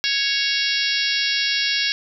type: harmonic tone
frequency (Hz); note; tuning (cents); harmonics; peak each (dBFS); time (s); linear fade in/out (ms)
554.4; C#5; 0; 3 / 4 / 5 / 6 / 7 / 8 / 9 / 10; -27 / -27 / -27 / -27 / -27 / -27 / -27 / -27; 0.04-1.92; 0
effects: none